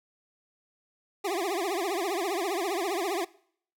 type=tone with vibrato; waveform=25% pulse; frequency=370 Hz; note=F#4; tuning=in tune; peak=-24 dBFS; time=1.24-3.25 s; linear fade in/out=10 ms; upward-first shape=triangle; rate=15 Hz; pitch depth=230 cents each way; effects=noise-tail reverb RT60 0.6 s tail -21 dB re dry